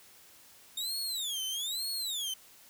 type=tone with vibrato; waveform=sawtooth; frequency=3649 Hz; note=A#7; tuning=38 cents flat; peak=-30 dBFS; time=0.77-2.34 s; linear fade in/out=5 ms; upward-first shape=sine; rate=1.1 Hz; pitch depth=300 cents each way; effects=white hiss -57 dBFS RMS until 2.69 s